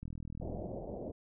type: click train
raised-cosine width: 5 ms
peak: -31 dBFS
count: 24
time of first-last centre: 0.03-0.598 s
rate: 40.5 Hz
type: low-pass noise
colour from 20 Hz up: white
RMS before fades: -42 dBFS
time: 0.41-1.12 s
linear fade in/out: 10 ms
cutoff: 680 Hz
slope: 48 dB/octave
effects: none